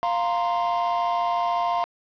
triangle chord, F suspended fourth, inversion none, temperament equal, 698.5 / 932.3 / 1046.5 Hz, F5 / Bb5 / C6, 0 / 0 / 0 cents, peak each -22 / -25 / -25 dBFS, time 0.03-1.84 s, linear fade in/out 0 ms, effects resampled to 11025 Hz + 7-bit

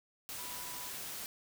sine tone in noise, 987.8 Hz, B5, in tune, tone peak -50 dBFS, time 0.39-0.89 s, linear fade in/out 0 ms, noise white, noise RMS -43 dBFS, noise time 0.29-1.26 s, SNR -10 dB, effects none

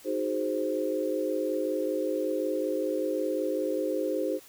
sine chord, Ab dominant seventh, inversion second, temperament equal, 311.1 / 370 / 415.3 / 523.3 Hz, Eb4 / Gb4 / Ab4 / C5, 0 / 0 / 0 / 0 cents, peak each -32 / -34 / -33 / -30 dBFS, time 0.04-4.4 s, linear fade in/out 50 ms, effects white hiss -53 dBFS RMS until 4.48 s

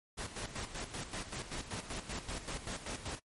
pink noise with tremolo, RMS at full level -40 dBFS, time 0.17-3.2 s, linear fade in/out 20 ms, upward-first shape square, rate 5.2 Hz, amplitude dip 65%, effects noise-tail reverb RT60 0.1 s tail -23 dB re dry + MP3 48 kbps

